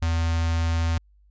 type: tone with notch filter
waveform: square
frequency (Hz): 82.41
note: E2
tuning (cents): 0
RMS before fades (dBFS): -23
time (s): 0.02-0.98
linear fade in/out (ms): 5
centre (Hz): 370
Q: 0.81
effects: added 50 Hz sine -54 dBFS peak until 1.3 s + resampled to 16000 Hz